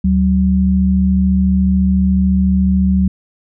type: tone pair together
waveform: sine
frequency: 75 / 188.99 Hz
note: D2 / F#3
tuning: +37 / +37 cents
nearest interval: octave + major third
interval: 1600 cents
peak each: -15 / -11 dBFS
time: 0.04-3.08 s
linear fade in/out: 5 ms
effects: none